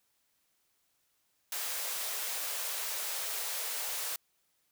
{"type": "high-pass noise", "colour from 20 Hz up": "white", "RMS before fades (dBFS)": -36, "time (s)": [1.52, 4.16], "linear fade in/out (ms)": 2, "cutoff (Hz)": 430, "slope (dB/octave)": 48, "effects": ["white hiss -75 dBFS RMS until 4.71 s"]}